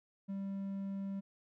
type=tone; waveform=triangle; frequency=196 Hz; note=G3; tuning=in tune; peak=-35 dBFS; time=0.28-1.21 s; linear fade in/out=20 ms; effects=none